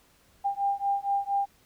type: beating tone pair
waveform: sine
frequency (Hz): 796 / 800.3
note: G5 / G5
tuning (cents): +26 / +36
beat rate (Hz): 4.3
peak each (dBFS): -28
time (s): 0.44-1.46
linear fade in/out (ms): 20
effects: pink hiss -62 dBFS RMS until 1.65 s